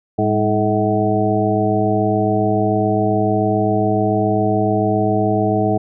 harmonic tone with a mistuned harmonic, 107.1 Hz, A2, 46 cents flat, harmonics 1 / 2 / 3 / 4 / 6 / 7, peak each -21 / -21 / -21 / -21 / -21 / -21 dBFS, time 0.18-5.78 s, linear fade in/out 10 ms, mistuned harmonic 2, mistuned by -71 cents, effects none

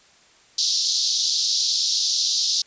white band-pass noise, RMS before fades -22 dBFS, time 0.58-2.62 s, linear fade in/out 5 ms, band 3800 to 5900 Hz, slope 48 dB/octave, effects white hiss -54 dBFS RMS until 2.66 s + resampled to 16000 Hz

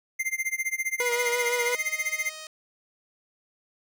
square tone with tremolo, 2093 Hz, C7, in tune, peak -24 dBFS, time 0.19-2.3 s, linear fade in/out 10 ms, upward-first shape sine, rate 15 Hz, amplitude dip 95%
sawtooth tone with vibrato, 483.6 Hz, B4, 36 cents flat, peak -22 dBFS, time 1-1.75 s, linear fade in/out 2 ms, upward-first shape sine, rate 5.9 Hz, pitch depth 26 cents each way
5% pulse tone with pitch glide, 619 to 624.7 Hz, D#5 to D#5, -9 to +7 cents, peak -27 dBFS, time 1.11-2.47 s, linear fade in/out 2 ms, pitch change +16 cents, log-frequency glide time 1.67-1.77 s
effects none

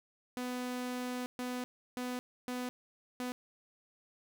sawtooth tone bursts at uneven times, 249.2 Hz, B3, 16 cents sharp, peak -32 dBFS, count 5, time 0.37-1.26 / 1.39-1.64 / 1.97-2.19 / 2.48-2.69 / 3.2-3.32 s, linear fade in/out 0 ms, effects none

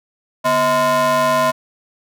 square ring-modulated tone, 196 Hz, G3, in tune, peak -11 dBFS, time 0.44-1.52 s, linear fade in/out 20 ms, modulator 834 Hz, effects none

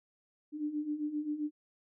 sine beating tone pair, 293.7 / 301.3 Hz, D4 / D4, 0 / +44 cents, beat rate 7.6 Hz, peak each -39 / -34 dBFS, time 0.52-1.51 s, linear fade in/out 50 ms, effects none

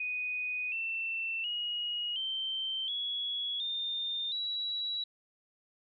sine tone with pitch steps, 2488 / 2682 / 2891 / 3117 / 3360 / 3622 / 3904 Hz, D#7 / E7 / F#7 / G7 / G#7 / A7 / B7, -1 / +29 / -41 / -11 / +19 / +49 / -21 cents, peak -32 dBFS, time 0-5.04 s, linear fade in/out 5 ms, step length 720 ms, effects none

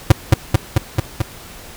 square tone with echo, 107.8 Hz, A2, 35 cents flat, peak -3 dBFS, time 0.1-0.12 s, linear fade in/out 5 ms, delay 220 ms, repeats 5, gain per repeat -2 dB, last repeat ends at 1.22 s, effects pink hiss -37 dBFS RMS until 1.76 s

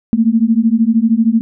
sine beating tone pair, 220 / 233 Hz, A3 / A#3, 0 / -1 cents, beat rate 13 Hz, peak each -12 dBFS, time 0.13-1.41 s, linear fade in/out 0 ms, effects none

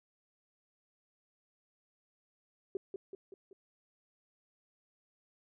sine tone with echo, 387 Hz, G4, 22 cents flat, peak -32 dBFS, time 2.75-2.77 s, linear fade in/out 2 ms, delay 190 ms, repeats 4, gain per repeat -5 dB, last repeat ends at 3.53 s, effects none

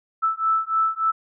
sine beating tone pair, 1315 / 1318.4 Hz, E6 / E6, -5 / 0 cents, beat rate 3.4 Hz, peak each -22 dBFS, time 0.22-1.12 s, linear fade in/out 20 ms, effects none

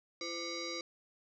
sine tone with frequency modulation, 2217 Hz, C#7, in tune, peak -37 dBFS, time 0.21-0.81 s, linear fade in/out 2 ms, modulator 852 Hz, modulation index 3.9, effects none

